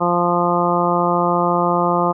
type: harmonic tone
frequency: 174.61 Hz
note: F3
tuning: in tune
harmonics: 1 / 2 / 3 / 4 / 5 / 6 / 7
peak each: -22 / -22 / -22 / -22 / -22 / -22 / -22 dBFS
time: 0-2.13 s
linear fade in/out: 20 ms
effects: none